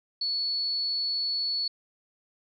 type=tone; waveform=sine; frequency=4416 Hz; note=C#8; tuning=7 cents flat; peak=-26 dBFS; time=0.21-1.68 s; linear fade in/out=5 ms; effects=none